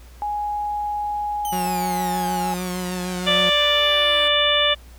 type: tone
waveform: sine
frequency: 830.6 Hz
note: G#5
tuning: in tune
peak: -22 dBFS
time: 0.22-2.54 s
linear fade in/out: 0 ms
type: exponential sweep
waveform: 5% pulse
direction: down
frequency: 3136 to 297.3 Hz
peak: -23 dBFS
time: 1.45-4.28 s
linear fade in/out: 0 ms
type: tone with vibrato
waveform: sawtooth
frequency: 181.2 Hz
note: F#3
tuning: 36 cents flat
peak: -21 dBFS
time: 1.52-3.5 s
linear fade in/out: 10 ms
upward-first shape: sine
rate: 6.5 Hz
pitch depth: 19 cents each way
type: harmonic tone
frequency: 587.3 Hz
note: D5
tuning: in tune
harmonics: 1 / 2 / 3 / 4 / 5 / 6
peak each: -22 / -25 / -25 / -26 / -21 / -20 dBFS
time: 3.26-4.75 s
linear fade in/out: 20 ms
effects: added 60 Hz sine -41 dBFS peak until 4.98 s + pink hiss -51 dBFS RMS until 4.98 s